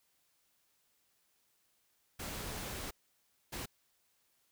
pink noise bursts at uneven times, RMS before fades -42 dBFS, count 2, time 2.19-2.91 / 3.52-3.66 s, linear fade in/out 10 ms, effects white hiss -75 dBFS RMS until 4.51 s

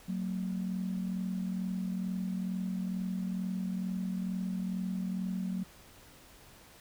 sine tone pair together, 185.77 / 228 Hz, F#3 / A#3, +7 / -38 cents, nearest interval major third, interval 355 cents, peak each -32 / -38 dBFS, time 0.08-5.64 s, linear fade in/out 10 ms, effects tanh soft clip ceiling -24 dBFS + pink hiss -56 dBFS RMS until 6.8 s

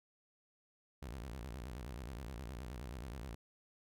sawtooth tone with vibrato, 61.74 Hz, B1, in tune, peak -40 dBFS, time 1.02-3.35 s, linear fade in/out 5 ms, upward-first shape square, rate 9.5 Hz, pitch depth 200 cents each way, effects none

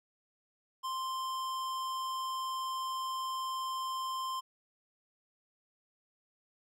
sine tone with hard clipping, 1046.5 Hz, C6, in tune, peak -36 dBFS, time 0.83-4.41 s, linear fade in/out 20 ms, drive 17 dB, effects none

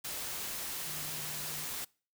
sine tone in noise, 152.2 Hz, D#3, 38 cents flat, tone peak -49 dBFS, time 0.86-1.65 s, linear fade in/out 10 ms, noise white, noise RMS -39 dBFS, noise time 0.04-1.85 s, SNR -13 dB, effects noise-tail reverb RT60 0.4 s tail -25 dB re dry

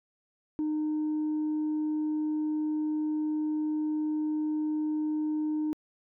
sine tone, 306.2 Hz, D#4, 28 cents flat, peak -25 dBFS, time 0.59-5.73 s, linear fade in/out 0 ms, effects tanh soft clip ceiling -25 dBFS

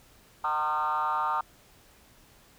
sine tone with frequency modulation, 1066 Hz, C6, 32 cents sharp, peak -24 dBFS, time 0.44-1.41 s, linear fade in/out 5 ms, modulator 152 Hz, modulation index 1.8, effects tanh soft clip ceiling -21 dBFS + pink hiss -58 dBFS RMS until 2.58 s

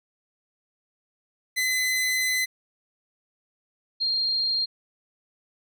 sawtooth / sine tone pair in turn, 2026 / 4209 Hz, B6 / C8, +44 / +9 cents, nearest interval octave + minor second, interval 1265 cents, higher second, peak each -19 / -22 dBFS, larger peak first, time 1.56-2.46 / 4-4.66 s, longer first, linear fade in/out 20 ms, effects none

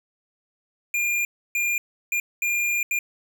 square tone bursts at uneven times, 2406 Hz, D7, 41 cents sharp, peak -22 dBFS, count 5, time 0.94-1.25 / 1.55-1.78 / 2.12-2.2 / 2.42-2.83 / 2.91-2.99 s, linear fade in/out 2 ms, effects none

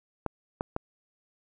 clicks, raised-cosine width 1 ms, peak -15 dBFS, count 3, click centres 0.263 / 0.609 / 0.764 s, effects none

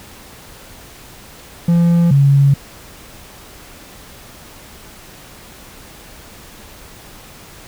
triangle / sine tone pair in turn, 170.7 / 139.44 Hz, F3 / C#3, -39 / +11 cents, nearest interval major third, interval 350 cents, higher first, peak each -7 dBFS, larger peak neither, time 1.68-2.11 / 2.11-2.54 s, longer neither, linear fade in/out 5 ms, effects pink hiss -39 dBFS RMS until 7.67 s

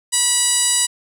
15% pulse tone with band-pass filter, 972 Hz, B5, 28 cents flat, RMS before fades -17 dBFS, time 0.12-0.87 s, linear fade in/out 20 ms, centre 7400 Hz, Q 5.9, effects none

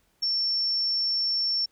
sine tone, 5430 Hz, F8, 50 cents flat, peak -23 dBFS, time 0.22-1.66 s, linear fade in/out 10 ms, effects pink hiss -68 dBFS RMS until 1.71 s

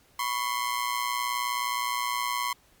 sawtooth ring-modulated tone, 1046.5 Hz, C6, in tune, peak -20 dBFS, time 0.19-2.53 s, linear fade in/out 5 ms, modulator 59.6 Hz, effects pink hiss -61 dBFS RMS until 2.8 s + MP3 96 kbps

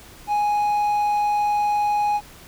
triangle tone, 830.6 Hz, G#5, in tune, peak -16 dBFS, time 0.27-2.21 s, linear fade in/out 50 ms, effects pink hiss -45 dBFS RMS until 2.47 s

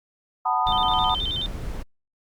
sine chord, B dominant seventh, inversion second, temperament just, 740.8 / 889 / 987.8 / 1234.7 Hz, F#5 / A5 / B5 / D#6, +2 / +18 / 0 / -14 cents, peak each -25 dBFS, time 0.45-1.15 s, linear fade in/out 10 ms
brown noise, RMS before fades -31 dBFS, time 0.66-1.83 s, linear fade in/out 10 ms
sine tone with vibrato, 3342 Hz, G#7, 10 cents sharp, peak -25 dBFS, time 0.67-1.46 s, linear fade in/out 0 ms, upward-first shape square, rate 9.4 Hz, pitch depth 130 cents each way
effects Opus 48 kbps

